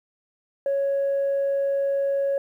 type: tone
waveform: sine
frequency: 554.4 Hz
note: C#5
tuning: in tune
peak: -19 dBFS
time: 0.66-2.38 s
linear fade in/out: 2 ms
effects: tanh soft clip ceiling -18 dBFS + 10-bit